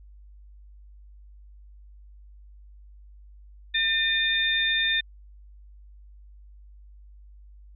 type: tone cluster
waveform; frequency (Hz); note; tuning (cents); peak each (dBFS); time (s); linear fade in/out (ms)
sine; 1802 / 2436 / 3611; A6 / D#7 / A7; +41 / -37 / +44; -25 / -31 / -24; 3.74-5.01; 10
effects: added 50 Hz sine -46 dBFS peak until 7.75 s